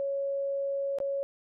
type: tone with dropouts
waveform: sine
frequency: 554.4 Hz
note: C#5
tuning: in tune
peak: -28 dBFS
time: 0-1.23 s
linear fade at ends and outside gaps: 0 ms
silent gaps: 0.986-1.002 s
effects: none